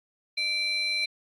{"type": "tone pair together", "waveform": "sine", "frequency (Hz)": [2344, 4060], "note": ["D7", "B7"], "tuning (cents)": [-4, 47], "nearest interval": "minor seventh", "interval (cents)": 951, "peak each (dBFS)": -26, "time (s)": [0.37, 1.06], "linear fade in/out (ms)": 10, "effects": ["tanh soft clip ceiling -22 dBFS", "AAC 48 kbps"]}